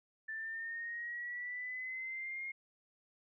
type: linear sweep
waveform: sine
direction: up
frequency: 1761 to 2144 Hz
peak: -39 dBFS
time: 0.28-2.52 s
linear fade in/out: 10 ms
effects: none

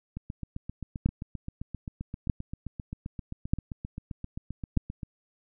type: two click trains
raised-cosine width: 5 ms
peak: -10 / -23 dBFS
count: 4 / 38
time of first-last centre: 1.06-4.773 / 0.17-5.032 s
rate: 0.808 / 7.61 Hz
effects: none

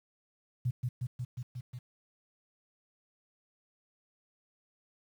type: tone with echo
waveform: sine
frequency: 123.47 Hz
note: B2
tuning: in tune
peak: -27 dBFS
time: 0.65-0.71 s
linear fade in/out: 10 ms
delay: 180 ms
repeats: 6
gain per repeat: -2 dB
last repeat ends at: 1.79 s
effects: 10-bit

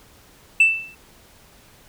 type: tone with exponential decay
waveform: sine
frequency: 2656 Hz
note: E7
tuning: 12 cents sharp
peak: -6 dBFS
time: 0.6-0.95 s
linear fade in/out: 5 ms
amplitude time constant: 75 ms
effects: tanh soft clip ceiling -8 dBFS + pink hiss -51 dBFS RMS until 1.88 s

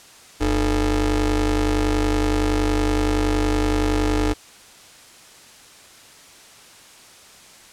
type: ring-modulated tone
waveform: 30% pulse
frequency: 130.9 Hz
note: C3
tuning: 1 cent sharp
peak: -12 dBFS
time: 0.4-4.34 s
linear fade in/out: 20 ms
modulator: 171 Hz
effects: white hiss -46 dBFS RMS until 7.72 s + low-pass 9000 Hz 12 dB/octave

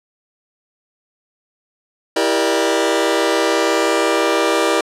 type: chord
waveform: sawtooth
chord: E half-diminished seventh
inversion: none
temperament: just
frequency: 329.6 / 395.6 / 474.7 / 593.3 Hz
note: E4 / G4 / Bb4 / D5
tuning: 0 / +16 / +31 / +18 cents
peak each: -16 dBFS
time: 2.16-4.81 s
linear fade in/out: 5 ms
effects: low-pass 9000 Hz 12 dB/octave

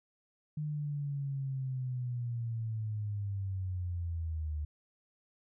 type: linear sweep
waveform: sine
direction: down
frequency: 152.2 to 74 Hz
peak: -33 dBFS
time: 0.57-4.65 s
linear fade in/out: 5 ms
effects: none

